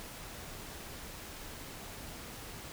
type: silence
effects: pink hiss -46 dBFS RMS until 2.72 s